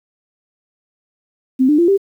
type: tone with pitch steps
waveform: sine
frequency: 260 / 298.7 / 343.1 / 394.1 Hz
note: C4 / D4 / F4 / G4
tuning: -11 / +29 / -31 / +9 cents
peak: -9 dBFS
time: 1.59-1.978 s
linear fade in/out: 20 ms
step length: 97 ms
effects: 8-bit